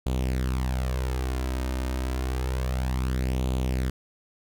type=tone with flanger; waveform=sawtooth; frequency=64 Hz; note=C2; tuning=38 cents flat; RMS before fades=-27 dBFS; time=0.06-3.9 s; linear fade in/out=5 ms; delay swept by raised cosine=0.28 to 3.28 ms; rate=0.29 Hz; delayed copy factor=+0.6; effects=none